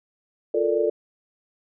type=chord; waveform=sine; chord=Bb major seventh; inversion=second; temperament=equal; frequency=349.2 / 440 / 466.2 / 587.3 Hz; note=F4 / A4 / Bb4 / D5; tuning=0 / 0 / 0 / 0 cents; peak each=-26 / -22 / -27 / -25 dBFS; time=0.54-0.9 s; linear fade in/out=5 ms; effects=none